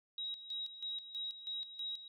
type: tone with tremolo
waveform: sine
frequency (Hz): 3823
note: A#7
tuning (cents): +43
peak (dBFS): -38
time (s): 0.18-2.08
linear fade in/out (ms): 2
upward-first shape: square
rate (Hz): 3.1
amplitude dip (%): 70
effects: none